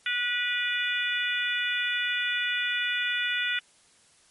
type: harmonic tone with a mistuned harmonic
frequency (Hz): 487.6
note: B4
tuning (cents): -22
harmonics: 3 / 4 / 5 / 6 / 7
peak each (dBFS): -30 / -31 / -32 / -33 / -33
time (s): 0.06-3.59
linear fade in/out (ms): 2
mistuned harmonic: 7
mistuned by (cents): +28
effects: white hiss -60 dBFS RMS until 4.3 s + MP3 48 kbps